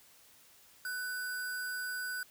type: tone with sample-and-hold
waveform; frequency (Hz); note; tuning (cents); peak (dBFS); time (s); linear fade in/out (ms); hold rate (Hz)
sine; 1493; F#6; +15; -35; 0.85-2.23; 2; 6300
effects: white hiss -61 dBFS RMS until 2.3 s